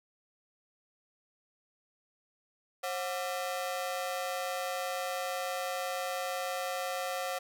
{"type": "ring-modulated tone", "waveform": "sawtooth", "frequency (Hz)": 634, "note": "D#5", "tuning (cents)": 32, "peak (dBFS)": -26, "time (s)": [2.83, 7.39], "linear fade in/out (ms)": 10, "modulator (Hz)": 97, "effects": []}